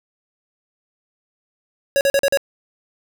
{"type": "tone bursts", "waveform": "square", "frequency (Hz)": 554.4, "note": "C#5", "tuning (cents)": 0, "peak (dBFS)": -14, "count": 5, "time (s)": [1.96, 2.373], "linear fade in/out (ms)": 0, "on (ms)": 49, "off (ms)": 42, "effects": []}